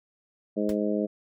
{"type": "harmonic tone", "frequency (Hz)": 104.5, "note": "G#2", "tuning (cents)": 11, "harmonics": [2, 3, 4, 5, 6], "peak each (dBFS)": [-28, -30, -31, -32, -33], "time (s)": [0.56, 1.07], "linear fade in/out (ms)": 20}
{"type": "noise with exponential decay", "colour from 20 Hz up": "pink", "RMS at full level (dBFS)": -36, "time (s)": [0.69, 0.77], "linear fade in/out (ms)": 2, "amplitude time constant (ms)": 17}
{"effects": []}